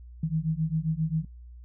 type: beating tone pair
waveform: sine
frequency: 155.56 / 163.06 Hz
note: D#3 / E3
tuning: 0 / -19 cents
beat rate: 7.5 Hz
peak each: -28 dBFS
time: 0.23-1.25 s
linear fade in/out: 5 ms
effects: noise-tail reverb RT60 0.1 s tail -20 dB re dry + added 60 Hz sine -43 dBFS peak until 1.64 s